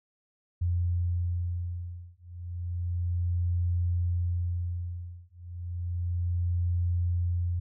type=beating tone pair; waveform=sine; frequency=87.31 / 87.63 Hz; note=F2 / F2; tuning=0 / +6 cents; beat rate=0.32 Hz; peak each=-30 dBFS; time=0.61-7.6 s; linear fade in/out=10 ms; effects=none